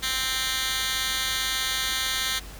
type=tone with high-pass filter; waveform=10% pulse; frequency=261.6 Hz; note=C4; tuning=in tune; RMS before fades=-27 dBFS; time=0.02-2.4 s; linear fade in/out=20 ms; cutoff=2600 Hz; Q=1.9; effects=added 50 Hz sine -42 dBFS peak until 2.59 s + pink hiss -44 dBFS RMS until 2.59 s